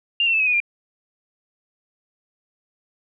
sine tone with pitch steps, 2794 / 2710 / 2628 / 2549 / 2472 / 2397 Hz, F7 / E7 / E7 / D#7 / D#7 / D7, 0 / +47 / -6 / +41 / -12 / +35 cents, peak -16 dBFS, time 0.2-0.602 s, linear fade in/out 2 ms, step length 67 ms, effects none

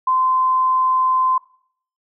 sine tone, 1033 Hz, C6, 22 cents flat, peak -14 dBFS, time 0.07-1.38 s, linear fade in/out 5 ms, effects noise-tail reverb RT60 0.6 s tail -20 dB re dry

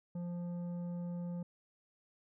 sine tone with tanh clipping, 174.6 Hz, F3, in tune, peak -39 dBFS, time 0.15-1.43 s, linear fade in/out 5 ms, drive 9 dB, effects none

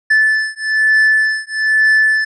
triangle beating tone pair, 1747 / 1748.1 Hz, A6 / A6, -13 / -12 cents, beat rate 1.1 Hz, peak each -12 dBFS, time 0.1-2.25 s, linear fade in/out 10 ms, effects resampled to 22050 Hz

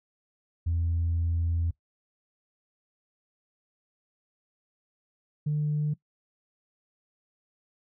sine tone pair in turn, 84 / 149.67 Hz, E2 / D3, +33 / +33 cents, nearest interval minor seventh, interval 1000 cents, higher second, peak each -23 dBFS, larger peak neither, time 0.66-1.71 / 5.46-5.94 s, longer first, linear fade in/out 10 ms, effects noise-tail reverb RT60 0.1 s tail -20 dB re dry + tanh soft clip ceiling -21 dBFS

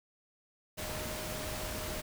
sine tone in noise, 618 Hz, D#5, 12 cents flat, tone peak -44 dBFS, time 0.77-2.02 s, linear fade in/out 20 ms, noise pink, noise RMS -39 dBFS, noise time 0.77-2.02 s, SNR -8 dB, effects none

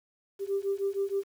sine beating tone pair, 392 / 398.4 Hz, G4 / G4, 0 / +28 cents, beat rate 6.4 Hz, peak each -30 dBFS, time 0.39-1.24 s, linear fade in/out 50 ms, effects tanh soft clip ceiling -20 dBFS + 9-bit

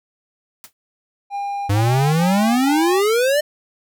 white noise with exponential decay, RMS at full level -34 dBFS, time 0.64-0.73 s, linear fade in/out 0 ms, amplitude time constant 18 ms
triangle tone bursts, 804 Hz, G5, 44 cents sharp, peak -20 dBFS, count 4, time 1.3-3.027 s, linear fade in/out 50 ms, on 410 ms, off 29 ms
square exponential sweep, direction up, 98 to 610 Hz, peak -15 dBFS, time 1.69-3.41 s, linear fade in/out 10 ms
effects none

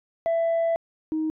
sine tone pair in turn, 665 / 313.8 Hz, E5 / D#4, +15 / +15 cents, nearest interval octave + minor second, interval 1300 cents, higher first, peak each -18 / -22 dBFS, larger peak first, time 0.26-0.76 / 1.12-1.3 s, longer first, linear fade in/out 0 ms, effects tanh soft clip ceiling -19 dBFS

